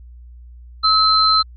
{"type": "tone pair together", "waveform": "sine", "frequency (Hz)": [1290, 4100], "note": ["E6", "C8"], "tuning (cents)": [-38, -36], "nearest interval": "octave + minor sixth", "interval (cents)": 2002, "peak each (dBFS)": -14, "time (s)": [0.83, 1.43], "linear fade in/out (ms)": 20, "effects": ["added 60 Hz sine -37 dBFS peak until 1.56 s"]}